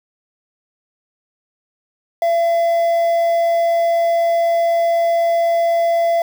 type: tone with quantisation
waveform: triangle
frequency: 676 Hz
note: E5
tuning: 43 cents sharp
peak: -11 dBFS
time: 2.22-6.22 s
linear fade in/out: 2 ms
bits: 6
effects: none